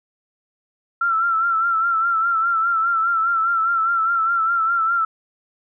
sine tone with vibrato, 1351 Hz, E6, 42 cents sharp, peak -16 dBFS, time 1.01-5.05 s, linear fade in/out 5 ms, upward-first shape sine, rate 4.9 Hz, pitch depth 57 cents each way, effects none

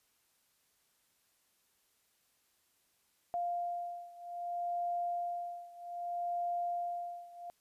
sine beating tone pair, 698.5 / 699.13 Hz, F5 / F5, 0 / +2 cents, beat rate 0.63 Hz, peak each -37 / -39 dBFS, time 3.34-7.5 s, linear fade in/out 0 ms, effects white hiss -74 dBFS RMS until 7.6 s + resampled to 32000 Hz

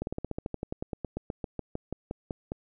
slowing click train, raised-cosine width 2 ms, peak -19 dBFS, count 23, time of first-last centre 0.02-2.519 s, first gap 51 ms, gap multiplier 1.07, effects none

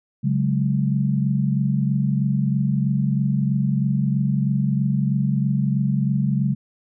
sine chord, C# suspended fourth, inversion none, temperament just, 138.59 / 184.79 / 207.9 Hz, C#3 / F#3 / G#3, 0 / -2 / +2 cents, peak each -20 / -24 / -23 dBFS, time 0.23-6.55 s, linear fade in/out 20 ms, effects none

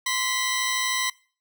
15% pulse tone pair together, 1036.4 / 1960 Hz, C6 / B6, -17 / -14 cents, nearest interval major seventh, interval 1103 cents, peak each -20 dBFS, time 0.06-1.1 s, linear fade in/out 5 ms, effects noise-tail reverb RT60 0.4 s tail -22 dB re dry

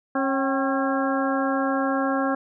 harmonic tone with a mistuned harmonic, 271.4 Hz, C#4, 36 cents flat, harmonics 1 / 2 / 3 / 4 / 5 / 6, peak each -24 / -27 / -29 / -30 / -31 / -32 dBFS, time 0.15-2.35 s, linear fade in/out 5 ms, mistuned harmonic 3, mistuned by -74 cents, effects none

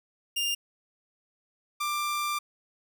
sawtooth tone pair in turn, 2804 / 1184.4 Hz, F7 / D6, +6 / +14 cents, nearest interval octave + minor third, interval 1492 cents, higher first, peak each -23 / -24 dBFS, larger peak first, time 0.36-0.55 / 1.8-2.39 s, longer second, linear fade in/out 10 ms, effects none

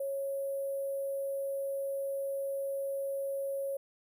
sine tone with sample-and-hold, 550 Hz, C#5, 14 cents flat, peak -32 dBFS, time 0-3.77 s, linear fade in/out 5 ms, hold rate 11025 Hz, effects none

